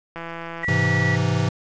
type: click train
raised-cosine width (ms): 0.5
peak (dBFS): -18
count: 82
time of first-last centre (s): 0.16-0.645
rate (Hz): 167
type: tone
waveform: sine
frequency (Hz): 1944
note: B6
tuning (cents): -28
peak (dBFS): -22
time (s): 0.63-1.16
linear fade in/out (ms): 5
type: chord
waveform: square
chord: Ab augmented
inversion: none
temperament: equal with one note detuned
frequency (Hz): 103.83 / 130.13 / 164.81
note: Ab2 / C3 / E3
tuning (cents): 0 / -9 / 0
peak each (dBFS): -24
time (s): 0.68-1.49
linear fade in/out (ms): 5
effects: resampled to 16000 Hz + 8-bit